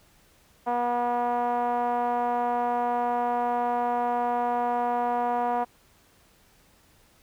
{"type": "tone with low-pass filter", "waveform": "5% pulse", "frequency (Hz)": 241.7, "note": "B3", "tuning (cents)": -37, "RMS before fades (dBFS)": -26, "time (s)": [0.66, 5.65], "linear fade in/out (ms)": 20, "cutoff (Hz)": 820, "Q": 3.9, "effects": ["pink hiss -60 dBFS RMS until 7.22 s"]}